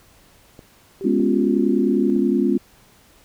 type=clicks; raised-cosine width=2 ms; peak=-26 dBFS; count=3; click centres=0.592 / 1.201 / 2.162 s
type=tone with pitch glide; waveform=sine; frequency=387.5 to 378.2 Hz; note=G4 to F#4; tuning=-20 to +38 cents; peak=-28 dBFS; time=1.01-2.1 s; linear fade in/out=0 ms; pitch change=-42 cents; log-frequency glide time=1.33-1.63 s
type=chord; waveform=sine; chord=C# dominant seventh; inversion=second; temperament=equal with one note detuned; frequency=207.1 / 246.9 / 277.2 / 349.2 Hz; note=G#3 / B3 / C#4 / E#4; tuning=-5 / 0 / 0 / 0 cents; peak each=-21 dBFS; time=1.04-2.58 s; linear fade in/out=10 ms
effects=pink hiss -53 dBFS RMS until 3.24 s